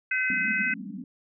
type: harmonic tone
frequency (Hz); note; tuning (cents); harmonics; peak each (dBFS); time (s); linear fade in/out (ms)
510; C5; -44; 3 / 4 / 5; -27 / -28 / -29; 0.11-0.74; 5
type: band-pass noise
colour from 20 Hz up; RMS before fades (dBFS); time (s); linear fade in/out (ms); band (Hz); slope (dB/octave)
pink; -37; 0.3-1.04; 2; 180 to 280; 96
effects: none